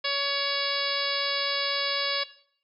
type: harmonic tone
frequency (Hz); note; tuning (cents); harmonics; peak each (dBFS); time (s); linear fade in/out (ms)
562; C#5; +24; 1 / 2 / 3 / 4 / 5 / 6 / 7 / 8 / 9; -34 / -34 / -34 / -34 / -34 / -34 / -34 / -34 / -34; 0.04-2.24; 10
effects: noise-tail reverb RT60 0.6 s tail -17 dB re dry